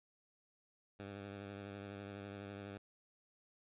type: tone with vibrato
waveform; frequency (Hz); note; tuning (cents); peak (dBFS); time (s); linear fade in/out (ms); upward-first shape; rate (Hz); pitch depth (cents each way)
10% pulse; 100; G2; +35; -38; 0.99-2.78; 10; triangle; 12; 46
effects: resampled to 8000 Hz